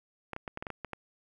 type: clicks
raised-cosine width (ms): 0.5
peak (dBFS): -22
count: 9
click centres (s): 0.333 / 0.364 / 0.478 / 0.574 / 0.625 / 0.668 / 0.703 / 0.847 / 0.933
effects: 10-bit